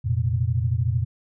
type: chord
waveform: sine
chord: F suspended fourth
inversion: none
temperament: equal with one note detuned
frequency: 87.31 / 116.54 / 129.53 Hz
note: F2 / Bb2 / C3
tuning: 0 / 0 / -17 cents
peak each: -25 / -22 / -27 dBFS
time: 0.04-1.05 s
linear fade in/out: 20 ms
effects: none